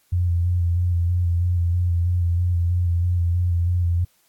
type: tone with vibrato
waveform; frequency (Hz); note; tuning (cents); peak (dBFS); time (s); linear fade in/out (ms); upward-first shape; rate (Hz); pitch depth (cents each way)
sine; 87.31; F2; 0; -17; 0.12-4.05; 10; square; 3.1; 27
effects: white hiss -62 dBFS RMS until 4.28 s + AAC 64 kbps